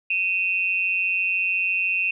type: tone pair together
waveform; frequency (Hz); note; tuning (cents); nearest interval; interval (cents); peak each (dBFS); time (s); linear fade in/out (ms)
sine; 2514 / 2700; D#7 / E7; +17 / +41; minor second; 124; -23; 0.1-2.11; 5
effects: none